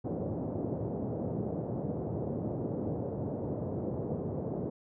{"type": "band-pass noise", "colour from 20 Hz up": "pink", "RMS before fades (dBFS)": -35, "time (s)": [0.04, 4.7], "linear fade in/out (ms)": 10, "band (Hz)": [100, 610], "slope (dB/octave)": 24, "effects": []}